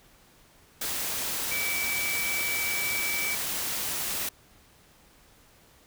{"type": "tone in noise", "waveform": "sine", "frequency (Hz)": 2300, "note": "D7", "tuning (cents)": -37, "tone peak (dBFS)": -29, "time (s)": [1.51, 3.35], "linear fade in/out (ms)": 5, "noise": "white", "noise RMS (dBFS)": -31, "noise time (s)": [0.81, 4.29], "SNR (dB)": -1, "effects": ["pink hiss -58 dBFS RMS until 5.86 s"]}